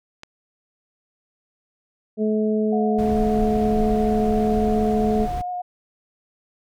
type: click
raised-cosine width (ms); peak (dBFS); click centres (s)
0.2; -20; 0.234
type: harmonic tone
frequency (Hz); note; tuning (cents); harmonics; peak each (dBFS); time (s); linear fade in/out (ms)
215.1; A3; -39; 1 / 2 / 3; -20 / -22 / -30; 2.17-5.28; 50
type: tone with vibrato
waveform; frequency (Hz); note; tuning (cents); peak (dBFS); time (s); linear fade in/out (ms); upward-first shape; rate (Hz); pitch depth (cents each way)
sine; 720; F#5; -47; -25; 2.72-5.62; 10; sine; 8.7; 12
type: noise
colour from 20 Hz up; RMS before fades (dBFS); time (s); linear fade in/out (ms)
brown; -28; 2.98-5.42; 10
effects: none